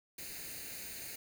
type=noise with comb filter; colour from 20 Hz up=white; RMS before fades=-45 dBFS; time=0.18-1.16 s; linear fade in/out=5 ms; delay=0.45 ms; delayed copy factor=+0.7; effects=none